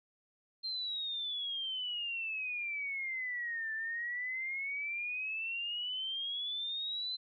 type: exponential two-way sweep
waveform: sine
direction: down then up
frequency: 4186 to 1760 to 4078 Hz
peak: -35 dBFS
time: 0.63-7.17 s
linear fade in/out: 20 ms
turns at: 3.73 s
effects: none